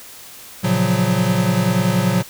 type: chord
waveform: square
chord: Gb major seventh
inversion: first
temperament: equal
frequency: 116.54 / 138.59 / 174.61 / 185 Hz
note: Bb2 / Db3 / F3 / Gb3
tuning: 0 / 0 / 0 / 0 cents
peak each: -22 / -24 / -22 / -19 dBFS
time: 0.63-2.23 s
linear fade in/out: 20 ms
effects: white hiss -39 dBFS RMS until 2.29 s